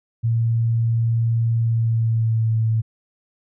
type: tone with pitch glide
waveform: sine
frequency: 115.1 to 111.82 Hz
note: A#2 to A2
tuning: -22 to +28 cents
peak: -16 dBFS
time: 0.23-2.82 s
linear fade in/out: 20 ms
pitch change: -50 cents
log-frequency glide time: 1.58-2.58 s
effects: none